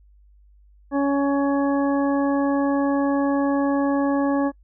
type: harmonic tone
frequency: 280 Hz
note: C#4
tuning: 18 cents sharp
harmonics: 1 / 2 / 3 / 4 / 6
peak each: -19 / -25 / -29 / -31 / -35 dBFS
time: 0.91-4.52 s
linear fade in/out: 50 ms
effects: noise-tail reverb RT60 0.1 s tail -25 dB re dry + added 50 Hz sine -50 dBFS peak until 4.63 s